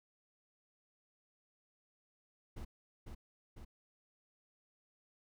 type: noise with echo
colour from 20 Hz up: brown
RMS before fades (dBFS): -44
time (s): 2.56-2.65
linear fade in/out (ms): 10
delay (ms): 500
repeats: 2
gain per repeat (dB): -3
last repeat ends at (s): 3.65
effects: none